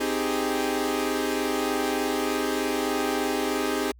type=chord; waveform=sawtooth; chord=Ab major seventh; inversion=first; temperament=equal; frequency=261.6 / 311.1 / 392 / 415.3 Hz; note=C4 / Eb4 / G4 / Ab4; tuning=0 / 0 / 0 / 0 cents; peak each=-26 dBFS; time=0-3.92 s; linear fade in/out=10 ms; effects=added 60 Hz sine -48 dBFS peak until 3.99 s